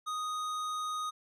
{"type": "tone with hard clipping", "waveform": "triangle", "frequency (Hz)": 1244.5, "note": "D#6", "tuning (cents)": 0, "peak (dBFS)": -35, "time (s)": [0.06, 1.11], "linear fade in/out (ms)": 20, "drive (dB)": 17, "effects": []}